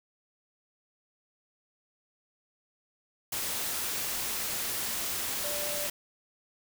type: tone in noise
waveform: sine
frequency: 587.3 Hz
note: D5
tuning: in tune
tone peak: -37 dBFS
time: 5.44-5.87 s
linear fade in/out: 5 ms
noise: white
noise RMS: -33 dBFS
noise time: 3.32-5.9 s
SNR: -7 dB
effects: none